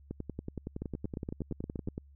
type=two click trains; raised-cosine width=3 ms; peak=-23 / -24 dBFS; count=10 / 21; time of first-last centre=0.82-1.875 / 0.11-1.979 s; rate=8.53 / 10.7 Hz; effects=added 70 Hz sine -54 dBFS peak until 2.15 s